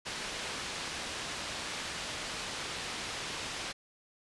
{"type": "low-pass noise", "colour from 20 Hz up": "white", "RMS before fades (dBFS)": -39, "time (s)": [0.05, 3.73], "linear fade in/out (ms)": 20, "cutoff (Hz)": 4600, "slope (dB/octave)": 12, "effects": ["resampled to 24000 Hz"]}